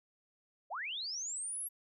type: linear sweep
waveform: sine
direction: up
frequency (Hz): 535 to 11510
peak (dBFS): -37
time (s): 0.7-1.69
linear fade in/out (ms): 20
effects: none